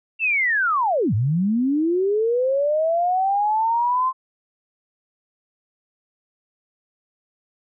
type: linear two-way sweep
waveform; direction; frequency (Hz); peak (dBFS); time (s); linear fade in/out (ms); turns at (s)
sine; down then up; 2719 to 98 to 1052; -17; 0.19-4.13; 50; 1.14
effects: none